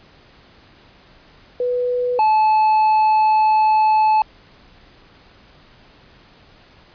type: tone pair in turn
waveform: sine / triangle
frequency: 493.5 / 865.2 Hz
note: B4 / A5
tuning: -1 / -29 cents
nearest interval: minor seventh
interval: 972 cents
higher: second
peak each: -17 / -10 dBFS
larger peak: second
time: 1.6-2.19 / 2.19-4.22 s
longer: second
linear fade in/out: 2 ms
effects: pink hiss -49 dBFS RMS until 6.94 s + resampled to 11025 Hz